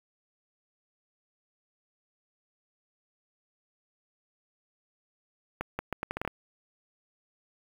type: accelerating click train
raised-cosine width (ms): 0.5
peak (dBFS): -16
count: 9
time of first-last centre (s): 5.61-6.277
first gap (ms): 180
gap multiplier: 0.76
effects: 7-bit